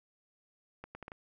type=accelerating click train; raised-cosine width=0.5 ms; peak=-29 dBFS; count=5; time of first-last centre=0.84-1.119 s; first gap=110 ms; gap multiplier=0.7; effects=none